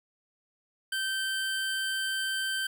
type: tone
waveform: 25% pulse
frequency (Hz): 1554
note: G6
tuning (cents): -16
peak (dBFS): -25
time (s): 0.92-2.67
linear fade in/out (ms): 5
effects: 10-bit